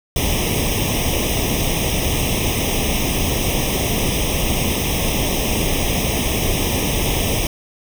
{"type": "noise with comb filter", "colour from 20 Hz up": "pink", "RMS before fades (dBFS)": -19, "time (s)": [0.16, 7.47], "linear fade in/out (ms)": 2, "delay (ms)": 0.34, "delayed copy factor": 1, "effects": []}